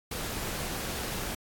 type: noise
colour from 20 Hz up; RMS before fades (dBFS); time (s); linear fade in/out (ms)
pink; -35; 0.11-1.35; 5
effects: AAC 64 kbps